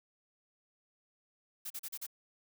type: noise bursts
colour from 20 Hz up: blue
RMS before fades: -41 dBFS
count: 5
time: 1.65-2.067 s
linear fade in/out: 10 ms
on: 53 ms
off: 38 ms
effects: none